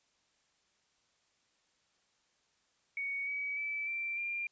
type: tone with pitch steps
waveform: sine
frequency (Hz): 2234 / 2272 / 2310 / 2349 / 2389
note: C#7 / C#7 / D7 / D7 / D7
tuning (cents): +13 / +42 / -29 / 0 / +29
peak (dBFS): -34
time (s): 2.97-4.47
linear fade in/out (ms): 2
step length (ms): 300
effects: white hiss -74 dBFS RMS until 4.51 s + resampled to 16000 Hz